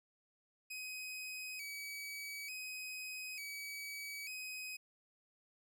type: tone with vibrato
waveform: sawtooth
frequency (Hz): 2395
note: D7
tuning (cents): +33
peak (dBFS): -40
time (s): 0.7-4.77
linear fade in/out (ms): 10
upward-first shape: square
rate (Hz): 0.56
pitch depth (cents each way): 87
effects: none